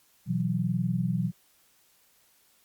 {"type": "chord", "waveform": "sine", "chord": "B suspended fourth", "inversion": "none", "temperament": "equal", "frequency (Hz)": [123.47, 164.81, 185], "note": ["B2", "E3", "F#3"], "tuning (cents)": [0, 0, 0], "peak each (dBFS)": [-30, -29, -29], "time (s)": [0.26, 1.32], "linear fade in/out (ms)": 50, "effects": ["white hiss -64 dBFS RMS until 2.64 s", "Opus 48 kbps"]}